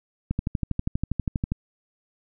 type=click train; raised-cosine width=5 ms; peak=-12 dBFS; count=16; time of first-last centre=0.31-1.52 s; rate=12.4 Hz; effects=none